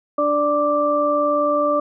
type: harmonic tone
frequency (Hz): 293.7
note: D4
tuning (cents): 0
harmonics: 1 / 2 / 4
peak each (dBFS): -24 / -18 / -20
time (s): 0.18-1.8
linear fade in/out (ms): 5
effects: none